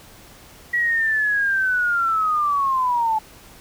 sine linear sweep, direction down, 1934 to 860 Hz, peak -17 dBFS, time 0.73-3.19 s, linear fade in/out 10 ms, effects pink hiss -46 dBFS RMS until 3.6 s

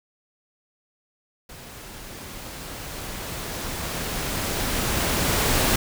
pink noise with level ramp, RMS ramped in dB -42 to -20 dBFS, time 1.49-5.76 s, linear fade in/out 5 ms, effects none

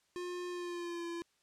square tone with pitch glide, 356.2 to 340.3 Hz, F4 to F4, +34 to -45 cents, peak -39 dBFS, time 0.16-1.22 s, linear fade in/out 0 ms, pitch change -79 cents, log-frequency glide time 0.49-1.06 s, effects white hiss -74 dBFS RMS until 1.42 s + low-pass 8000 Hz 12 dB/octave

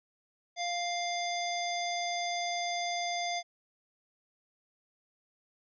harmonic tone, 699 Hz, F5, 1 cent sharp, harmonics 1 / 3 / 5 / 7 / 9, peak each -33 / -38 / -40 / -41 / -43 dBFS, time 0.56-3.43 s, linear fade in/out 50 ms, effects none

